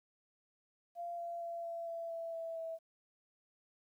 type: tone with pitch steps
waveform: sine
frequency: 690 / 684.8 / 679.7 / 674.6 / 669.6 / 664.6 / 659.6 / 654.7 Hz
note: F5 / F5 / F5 / E5 / E5 / E5 / E5 / E5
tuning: -21 / -34 / -47 / +40 / +27 / +14 / +1 / -12 cents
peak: -39 dBFS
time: 0.95-2.79 s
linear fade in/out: 50 ms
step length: 230 ms
effects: 12-bit